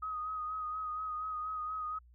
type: tone with vibrato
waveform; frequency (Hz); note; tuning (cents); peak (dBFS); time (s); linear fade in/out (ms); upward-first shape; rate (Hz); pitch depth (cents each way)
sine; 1254; D#6; +13; -35; 0.02-1.99; 10; sine; 4.2; 30
effects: added 60 Hz sine -57 dBFS peak until 2.14 s